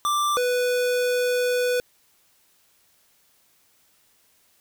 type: tone pair in turn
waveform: square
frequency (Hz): 1178 / 494.4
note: D6 / B4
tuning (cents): +5 / +2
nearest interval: octave + minor third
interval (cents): 1503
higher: first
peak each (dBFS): -21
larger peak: neither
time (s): 0.05-0.37 / 0.37-1.8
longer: second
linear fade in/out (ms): 0
effects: white hiss -62 dBFS RMS until 4.6 s